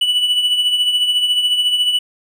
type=tone with tremolo; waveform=triangle; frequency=2960 Hz; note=F#7; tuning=in tune; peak=-9 dBFS; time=0.01-1.99 s; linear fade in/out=5 ms; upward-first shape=triangle; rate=14 Hz; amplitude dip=60%; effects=none